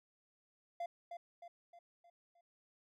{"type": "tone with echo", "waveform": "triangle", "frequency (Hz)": 690, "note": "F5", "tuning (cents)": -21, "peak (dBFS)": -36, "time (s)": [0.8, 0.86], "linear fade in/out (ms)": 5, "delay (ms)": 310, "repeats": 5, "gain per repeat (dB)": -6, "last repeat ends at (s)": 2.41, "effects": []}